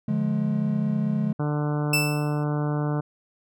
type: chord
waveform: triangle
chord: D diminished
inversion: none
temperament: just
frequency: 146.83 / 176.2 / 211.4 Hz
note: D3 / F3 / Ab3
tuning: 0 / +16 / +31 cents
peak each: -25 / -27 / -22 dBFS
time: 0.08-1.33 s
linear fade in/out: 5 ms
type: harmonic tone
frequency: 148.4 Hz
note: D3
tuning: 18 cents sharp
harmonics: 1 / 2 / 3 / 4 / 5 / 6 / 7 / 8 / 9 / 10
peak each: -24 / -30 / -34 / -36 / -38 / -40 / -41 / -42 / -43 / -44 dBFS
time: 1.39-3.01 s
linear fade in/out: 10 ms
type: tone with exponential decay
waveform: sawtooth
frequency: 2648 Hz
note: E7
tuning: 7 cents sharp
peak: -15 dBFS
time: 1.93-2.44 s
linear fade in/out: 5 ms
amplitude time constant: 110 ms
effects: none